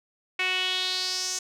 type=tone with band-pass filter sweep; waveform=sawtooth; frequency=370 Hz; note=F#4; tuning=in tune; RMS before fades=-28 dBFS; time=0.39-1.39 s; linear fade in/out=5 ms; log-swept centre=2400 to 6500 Hz; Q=4; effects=none